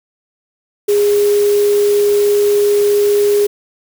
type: tone in noise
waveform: sine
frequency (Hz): 410.7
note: G#4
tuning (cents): -19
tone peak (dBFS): -9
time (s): 0.88-3.47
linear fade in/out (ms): 10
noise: white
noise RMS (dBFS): -27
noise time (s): 0.88-3.47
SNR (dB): +15
effects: none